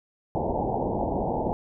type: low-pass noise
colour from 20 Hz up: white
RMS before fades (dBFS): -27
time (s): 0.35-1.53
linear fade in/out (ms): 0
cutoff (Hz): 900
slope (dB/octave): 96
effects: none